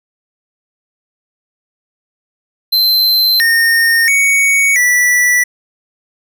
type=tone with pitch steps; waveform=square; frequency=4098 / 1837 / 2233 / 1962 Hz; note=C8 / A#6 / C#7 / B6; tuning=-37 / -26 / +12 / -12 cents; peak=-9 dBFS; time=2.72-5.44 s; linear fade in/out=10 ms; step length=680 ms; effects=none